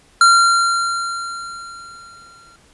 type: tone with exponential decay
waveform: square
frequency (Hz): 1377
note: F6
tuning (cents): -25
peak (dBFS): -7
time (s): 0.21-2.56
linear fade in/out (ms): 2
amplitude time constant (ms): 510
effects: pink hiss -52 dBFS RMS until 2.73 s + resampled to 24000 Hz